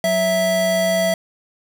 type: tone pair together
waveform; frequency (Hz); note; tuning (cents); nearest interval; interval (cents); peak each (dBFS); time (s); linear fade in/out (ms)
square; 185.01 / 659.3; F#3 / E5; 0 / 0; octave + minor seventh; 2200; -25 / -17; 0.04-1.14; 2
effects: none